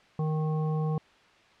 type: harmonic tone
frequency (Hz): 155.56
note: D#3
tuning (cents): 0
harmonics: 1 / 3 / 5 / 7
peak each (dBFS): -26 / -36 / -40 / -43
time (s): 0.19-0.98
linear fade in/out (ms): 2
effects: white hiss -58 dBFS RMS until 1.6 s + low-pass 3000 Hz 12 dB/octave